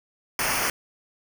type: noise with comb filter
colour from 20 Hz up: pink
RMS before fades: -25 dBFS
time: 0.39-0.7 s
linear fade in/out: 2 ms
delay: 0.26 ms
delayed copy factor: -0.8
effects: none